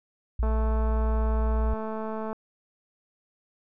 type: tone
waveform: sine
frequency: 58.27 Hz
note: A#1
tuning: in tune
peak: -22 dBFS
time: 0.39-1.74 s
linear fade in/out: 5 ms
type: click train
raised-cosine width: 1 ms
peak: -21 dBFS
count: 417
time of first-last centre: 0.43-2.33 s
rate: 219 Hz
effects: none